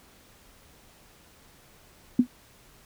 sine tone with exponential decay, 246.9 Hz, B3, in tune, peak -11 dBFS, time 2.19-2.27 s, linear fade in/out 5 ms, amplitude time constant 17 ms, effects pink hiss -56 dBFS RMS until 2.85 s

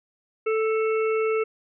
harmonic tone with a mistuned harmonic, 440 Hz, A4, in tune, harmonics 1 / 3 / 5 / 6, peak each -21 / -31 / -35 / -37 dBFS, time 0.46-1.44 s, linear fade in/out 10 ms, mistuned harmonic 6, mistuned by +26 cents, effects none

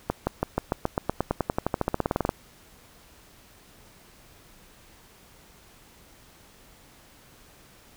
accelerating click train, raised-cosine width 1 ms, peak -9 dBFS, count 25, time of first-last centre 0.1-2.292 s, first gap 170 ms, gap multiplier 0.94, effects pink hiss -54 dBFS RMS until 7.96 s

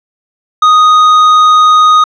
sine tone with tanh clipping, 1244.5 Hz, D#6, in tune, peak -4 dBFS, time 0.62-2.04 s, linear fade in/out 5 ms, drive 9 dB, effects low-pass 6000 Hz 12 dB/octave

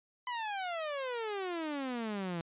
sawtooth exponential sweep, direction down, 1011 to 164.1 Hz, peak -31 dBFS, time 0.27-2.41 s, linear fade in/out 2 ms, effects resampled to 8000 Hz

